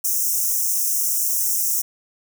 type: high-pass noise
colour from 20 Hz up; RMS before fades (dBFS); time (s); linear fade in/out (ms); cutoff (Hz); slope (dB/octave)
white; -21; 0.04-1.82; 10; 5500; 96
effects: none